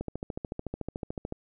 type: click train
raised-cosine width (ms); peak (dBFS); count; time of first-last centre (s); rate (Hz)
2; -20; 19; 0.01-1.324; 13.7
effects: none